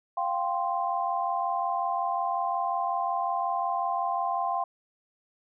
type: chord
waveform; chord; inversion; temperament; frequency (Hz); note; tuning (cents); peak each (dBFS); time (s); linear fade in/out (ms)
sine; F suspended second; none; equal; 698.5 / 784 / 1046.5; F5 / G5 / C6; 0 / 0 / 0; -30; 0.17-4.64; 5
effects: none